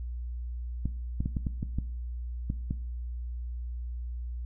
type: clicks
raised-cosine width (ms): 5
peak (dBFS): -18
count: 9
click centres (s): 0.856 / 1.205 / 1.259 / 1.368 / 1.468 / 1.629 / 1.786 / 2.501 / 2.709
effects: noise-tail reverb RT60 0.5 s tail -17 dB re dry + added 60 Hz sine -33 dBFS peak until 4.45 s